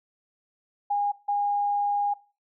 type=tone pair in turn; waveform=sine; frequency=816 / 816 Hz; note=G#5 / G#5; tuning=-31 / -31 cents; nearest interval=unison; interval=0 cents; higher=neither; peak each=-22 dBFS; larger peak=neither; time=0.9-1.12 / 1.28-2.14 s; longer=second; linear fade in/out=10 ms; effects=noise-tail reverb RT60 0.3 s tail -17 dB re dry